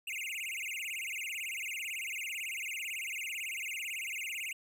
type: tone with vibrato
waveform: square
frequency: 2434 Hz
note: D#7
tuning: 39 cents flat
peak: -37 dBFS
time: 0.07-4.53 s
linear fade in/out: 5 ms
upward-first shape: sine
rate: 18 Hz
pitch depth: 280 cents each way
effects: none